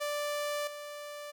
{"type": "tone with level steps", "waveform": "sawtooth", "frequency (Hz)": 587.3, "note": "D5", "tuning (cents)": 0, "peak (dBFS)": [-28, -37], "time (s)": [0, 1.32], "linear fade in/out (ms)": 20, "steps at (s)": 0.67, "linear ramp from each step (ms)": 5, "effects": []}